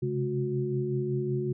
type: tone cluster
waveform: sine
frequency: 131 / 136.3 / 212.4 / 364 Hz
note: C3 / C#3 / G#3 / F#4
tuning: +2 / -29 / +39 / -28 cents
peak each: -38 / -30 / -36 / -30 dBFS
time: 0.02-1.53 s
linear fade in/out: 10 ms
effects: none